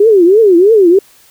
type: tone with vibrato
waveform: sine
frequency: 392 Hz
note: G4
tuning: in tune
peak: -3 dBFS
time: 0-0.99 s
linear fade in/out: 5 ms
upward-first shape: triangle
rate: 3.1 Hz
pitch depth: 300 cents each way
effects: white hiss -45 dBFS RMS until 1.3 s